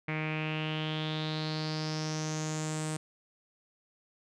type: tone with low-pass filter sweep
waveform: sawtooth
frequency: 155.56 Hz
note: D#3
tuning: in tune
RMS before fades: -34 dBFS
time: 0.08-2.97 s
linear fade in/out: 5 ms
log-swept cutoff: 2200 to 8500 Hz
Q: 5.8
effects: none